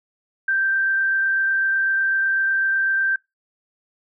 sine tone with frequency modulation, 1569 Hz, G6, 1 cent sharp, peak -17 dBFS, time 0.48-3.16 s, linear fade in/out 5 ms, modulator 28 Hz, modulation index 0.53, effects noise-tail reverb RT60 0.2 s tail -24 dB re dry

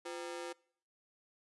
sawtooth ring-modulated tone, 430 Hz, A4, 40 cents flat, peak -34 dBFS, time 0.05-0.53 s, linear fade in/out 10 ms, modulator 80.2 Hz, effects noise-tail reverb RT60 0.6 s tail -24 dB re dry + resampled to 24000 Hz

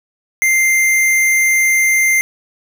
square tone, 2093 Hz, C7, in tune, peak -11 dBFS, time 0.42-2.21 s, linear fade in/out 0 ms, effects none

